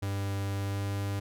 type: tone with pitch glide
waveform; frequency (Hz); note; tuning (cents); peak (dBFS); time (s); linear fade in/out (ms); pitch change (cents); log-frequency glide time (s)
45% pulse; 99 to 99.92; G2 to G2; +18 to +34; -30; 0.02-1.2; 10; +16; 0.61-0.85
effects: none